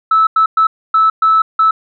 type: tone bursts at uneven times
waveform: sine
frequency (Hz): 1308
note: E6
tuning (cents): -14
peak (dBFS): -6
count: 6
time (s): 0.11-0.27 / 0.36-0.46 / 0.57-0.67 / 0.94-1.1 / 1.22-1.42 / 1.59-1.71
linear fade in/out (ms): 5
effects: tanh soft clip ceiling -3 dBFS